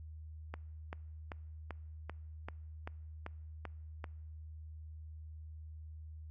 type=click train; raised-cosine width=0.5 ms; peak=-27 dBFS; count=10; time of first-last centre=0.54-4.042 s; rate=2.57 Hz; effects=noise-tail reverb RT60 1.0 s tail -24 dB re dry + added 78 Hz sine -46 dBFS peak until 6.3 s